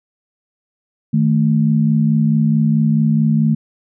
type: tone pair together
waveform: sine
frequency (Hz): 155.38 / 220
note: D#3 / A3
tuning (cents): -2 / 0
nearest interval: tritone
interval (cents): 602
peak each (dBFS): -14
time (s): 1.13-3.55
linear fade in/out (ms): 10
effects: none